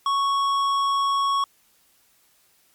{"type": "tone with tanh clipping", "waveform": "sine", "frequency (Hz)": 1108.7, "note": "C#6", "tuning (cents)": 0, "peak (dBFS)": -21, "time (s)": [0.06, 1.44], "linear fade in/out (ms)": 2, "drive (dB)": 12, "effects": ["white hiss -61 dBFS RMS until 2.74 s", "MP3 96 kbps"]}